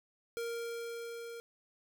square tone with level ramp, 466.2 Hz, A#4, in tune, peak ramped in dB -36 to -44 dBFS, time 0.37-1.4 s, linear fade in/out 0 ms, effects none

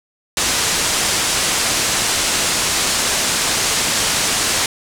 white low-pass noise, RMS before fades -18 dBFS, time 0.37-4.66 s, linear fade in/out 2 ms, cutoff 8900 Hz, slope 24 dB/octave, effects none

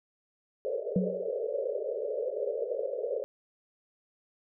white band-pass noise, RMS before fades -33 dBFS, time 0.65-3.24 s, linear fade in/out 0 ms, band 410 to 590 Hz, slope 96 dB/octave
sine tone with exponential decay, 185 Hz, F#3, in tune, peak -21 dBFS, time 0.96-1.3 s, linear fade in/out 2 ms, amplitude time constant 72 ms
effects none

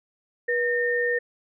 sine tone pair together, 483.7 / 1826.2 Hz, B4 / A#6, -36 / -36 cents, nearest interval octave + major seventh, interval 2300 cents, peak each -24 dBFS, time 0.48-1.19 s, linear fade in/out 10 ms, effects none

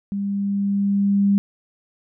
sine tone with level ramp, 199.8 Hz, G3, 33 cents sharp, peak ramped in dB -22 to -13 dBFS, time 0.12-1.38 s, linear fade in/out 0 ms, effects none

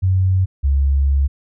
sine tone pair in turn, 93.7 / 69.15 Hz, F#2 / C#2, +22 / -4 cents, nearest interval perfect fourth, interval 526 cents, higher first, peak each -12 dBFS, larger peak neither, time 0.02-0.46 / 0.63-1.28 s, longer second, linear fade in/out 20 ms, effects none

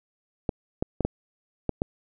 clicks, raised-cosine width 2 ms, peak -11 dBFS, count 6, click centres 0.492 / 0.825 / 1.007 / 1.05 / 1.693 / 1.819 s, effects none

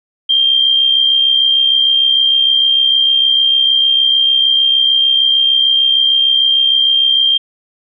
sine tone with amplitude modulation, 3182 Hz, G7, 25 cents sharp, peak -6 dBFS, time 0.29-7.38 s, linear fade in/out 10 ms, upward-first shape sine, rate 66.6 Hz, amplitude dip 50%, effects none

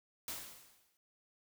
white noise with exponential decay, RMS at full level -40 dBFS, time 0.28-0.97 s, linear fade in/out 1 ms, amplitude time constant 150 ms, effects none

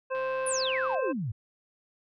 harmonic tone, 523.3 Hz, C5, in tune, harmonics 1 / 2 / 3 / 5, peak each -29 / -35 / -39 / -43 dBFS, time 0.1-1.13 s, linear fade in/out 20 ms
click train, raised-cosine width 0.3 ms, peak -32 dBFS, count 110, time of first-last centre 0.15-0.946 s, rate 137 Hz
sine exponential sweep, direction down, 10730 to 98 Hz, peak -29 dBFS, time 0.46-1.32 s, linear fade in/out 10 ms
effects none

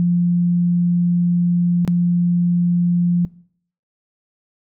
sine tone with dropouts, 174.61 Hz, F3, in tune, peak -13 dBFS, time 0-3.25 s, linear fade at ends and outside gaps 0 ms, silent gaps 1.85-1.877 s, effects noise-tail reverb RT60 0.6 s tail -22 dB re dry

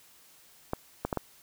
clicks, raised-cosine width 1 ms, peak -15 dBFS, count 4, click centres 0.734 / 1.05 / 1.128 / 1.173 s, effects white hiss -58 dBFS RMS until 1.42 s

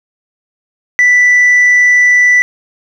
triangle tone with tanh clipping, 1975.5 Hz, B6, in tune, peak -5 dBFS, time 0.99-2.42 s, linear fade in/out 0 ms, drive 6 dB, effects none

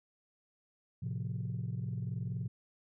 sine chord, F major, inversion first, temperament equal, 110 / 130.81 / 174.61 Hz, A2 / C3 / F3, 0 / 0 / 0 cents, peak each -37 / -37 / -40 dBFS, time 1.02-2.48 s, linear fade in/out 10 ms, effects tanh soft clip ceiling -29 dBFS

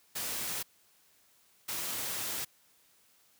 white noise bursts at uneven times, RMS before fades -36 dBFS, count 2, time 0.15-0.63 / 1.68-2.45 s, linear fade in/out 10 ms, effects white hiss -66 dBFS RMS until 3.39 s + high-pass 60 Hz 12 dB/octave

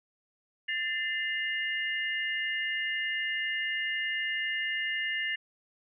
sine tone cluster, 1779 / 2072 / 2842 Hz, A6 / C7 / F7, +19 / -17 / +30 cents, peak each -32 / -34 / -35 dBFS, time 0.68-5.36 s, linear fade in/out 10 ms, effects none

